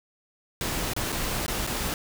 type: noise with dropouts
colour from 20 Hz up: pink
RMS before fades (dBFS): -29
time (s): 0.61-1.94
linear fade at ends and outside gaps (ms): 1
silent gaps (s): 0.935-0.964 / 1.121-1.125 / 1.464-1.48 / 1.667-1.673
effects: none